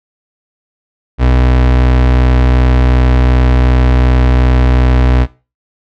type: tone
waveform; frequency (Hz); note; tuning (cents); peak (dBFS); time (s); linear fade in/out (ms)
35% pulse; 62.7; B1; +27; -5; 1.18-5.27; 50
effects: noise-tail reverb RT60 0.3 s tail -18 dB re dry + low-pass 3000 Hz 12 dB/octave